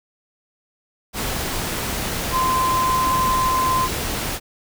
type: tone in noise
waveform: sine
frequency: 1035 Hz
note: C6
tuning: 19 cents flat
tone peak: -17 dBFS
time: 2.31-3.89 s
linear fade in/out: 50 ms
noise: pink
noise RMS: -25 dBFS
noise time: 1.13-4.4 s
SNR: +5 dB
effects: none